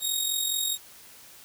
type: tone with amplitude modulation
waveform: 15% pulse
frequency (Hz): 3750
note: A#7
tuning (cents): +10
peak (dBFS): -16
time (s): 0-0.78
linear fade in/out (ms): 50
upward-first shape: sine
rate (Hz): 44.6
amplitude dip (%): 55
effects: white hiss -50 dBFS RMS until 1.44 s